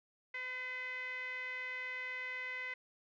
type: tone with low-pass filter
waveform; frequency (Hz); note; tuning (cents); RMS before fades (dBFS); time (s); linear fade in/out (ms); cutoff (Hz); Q
5% pulse; 508; B4; +49; -42; 0.34-2.74; 5; 2100; 6.8
effects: none